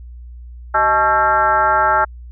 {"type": "tone with frequency modulation", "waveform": "sine", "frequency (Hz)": 1108.7, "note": "C#6", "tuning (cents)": 0, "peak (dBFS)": -11, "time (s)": [0.74, 2.05], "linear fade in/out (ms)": 10, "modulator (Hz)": 242, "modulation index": 1.9, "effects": ["added 60 Hz sine -32 dBFS peak until 2.31 s"]}